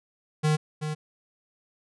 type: tone with echo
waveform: square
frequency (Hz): 153.2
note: D#3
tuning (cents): -27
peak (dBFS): -21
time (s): 0.43-0.57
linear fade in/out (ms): 20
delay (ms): 380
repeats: 1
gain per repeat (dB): -8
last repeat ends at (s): 0.95
effects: resampled to 24000 Hz